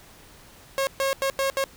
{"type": "tone bursts at uneven times", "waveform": "sawtooth", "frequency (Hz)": 543, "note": "C#5", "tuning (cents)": -36, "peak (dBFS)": -18, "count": 5, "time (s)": [[0.78, 0.87], [1, 1.13], [1.22, 1.3], [1.39, 1.5], [1.57, 1.64]], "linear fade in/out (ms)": 0, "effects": ["pink hiss -50 dBFS RMS until 1.76 s"]}